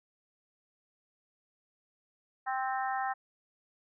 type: harmonic tone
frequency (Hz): 261.6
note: C4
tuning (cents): 0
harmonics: 3 / 4 / 5 / 6 / 7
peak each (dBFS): -32 / -39 / -39 / -42 / -40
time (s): 2.46-3.14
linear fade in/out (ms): 20
effects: none